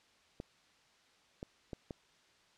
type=clicks; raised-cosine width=2 ms; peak=-28 dBFS; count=4; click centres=0.401 / 1.429 / 1.732 / 1.908 s; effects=white hiss -67 dBFS RMS until 2.57 s + low-pass 5000 Hz 12 dB/octave